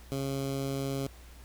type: tone with notch filter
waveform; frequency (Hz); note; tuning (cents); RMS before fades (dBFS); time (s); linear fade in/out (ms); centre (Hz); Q
15% pulse; 136.8; C#3; -23; -33; 0.12-1.07; 0; 1700; 0.98
effects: added 60 Hz sine -49 dBFS peak until 1.44 s + pink hiss -56 dBFS RMS until 1.44 s